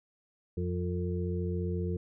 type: harmonic tone with a mistuned harmonic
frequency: 88.5 Hz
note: F2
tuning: 23 cents sharp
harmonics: 1 / 2 / 4 / 5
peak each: -32 / -35 / -38 / -39 dBFS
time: 0.57-1.97 s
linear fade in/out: 5 ms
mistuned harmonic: 5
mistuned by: +23 cents
effects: none